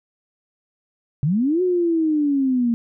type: linear two-way sweep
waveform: sine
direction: up then down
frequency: 130.81 to 370 to 229.8 Hz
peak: -16 dBFS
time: 1.23-2.74 s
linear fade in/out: 0 ms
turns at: 1.62 s
effects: none